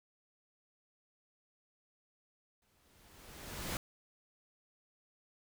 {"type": "noise with exponential growth", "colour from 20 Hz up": "pink", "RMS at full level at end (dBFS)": -37, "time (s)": [2.62, 3.77], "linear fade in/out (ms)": 1, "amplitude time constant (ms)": 250, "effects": []}